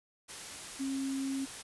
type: tone in noise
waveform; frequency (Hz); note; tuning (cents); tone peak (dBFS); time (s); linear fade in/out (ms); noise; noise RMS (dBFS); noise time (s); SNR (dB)
sine; 270; C#4; -45; -32; 0.79-1.46; 20; white; -44; 0.28-1.63; +9
effects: resampled to 24000 Hz